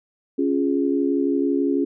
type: chord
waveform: sine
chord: Db major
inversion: none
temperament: equal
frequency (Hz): 277.2 / 349.2 / 415.3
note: Db4 / F4 / Ab4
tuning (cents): 0 / 0 / 0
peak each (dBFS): -20 / -24 / -25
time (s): 0.38-1.85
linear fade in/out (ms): 10
effects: none